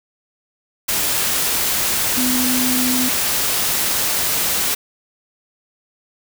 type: tone in noise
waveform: sine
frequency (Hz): 252.3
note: B3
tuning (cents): +37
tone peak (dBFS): -19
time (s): 2.17-3.09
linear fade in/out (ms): 10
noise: white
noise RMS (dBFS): -19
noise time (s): 0.88-4.75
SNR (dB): -3
effects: none